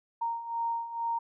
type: beating tone pair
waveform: sine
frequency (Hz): 926 / 928.2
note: A#5 / A#5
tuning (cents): -12 / -8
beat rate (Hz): 2.2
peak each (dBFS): -36 / -31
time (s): 0.21-1.19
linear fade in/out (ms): 10
effects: none